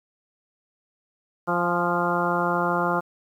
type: harmonic tone with a mistuned harmonic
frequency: 174.61 Hz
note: F3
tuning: in tune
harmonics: 1 / 2 / 3 / 4 / 5 / 6 / 7 / 8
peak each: -29 / -29 / -29 / -29 / -29 / -29 / -29 / -29 dBFS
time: 1.47-3.01 s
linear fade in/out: 20 ms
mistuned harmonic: 5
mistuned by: -26 cents
effects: 9-bit